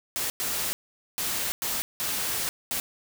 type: noise bursts at uneven times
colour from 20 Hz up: white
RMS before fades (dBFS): -29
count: 6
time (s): 0.16-0.3 / 0.4-0.73 / 1.18-1.52 / 1.62-1.82 / 2-2.49 / 2.71-2.8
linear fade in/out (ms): 0
effects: none